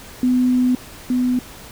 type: tone pair in turn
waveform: sine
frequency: 251.1 / 250.1 Hz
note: B3 / B3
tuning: +29 / +22 cents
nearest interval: unison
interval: 7 cents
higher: first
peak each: -13 / -15 dBFS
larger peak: first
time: 0.23-0.75 / 1.1-1.39 s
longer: first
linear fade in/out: 2 ms
effects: pink hiss -39 dBFS RMS until 1.71 s